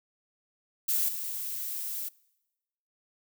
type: noise with level steps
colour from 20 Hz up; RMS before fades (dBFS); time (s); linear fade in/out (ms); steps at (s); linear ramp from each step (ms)
violet; -27 / -35; 0.88-2.09; 10; 1.08; 10
effects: noise-tail reverb RT60 1.0 s tail -24 dB re dry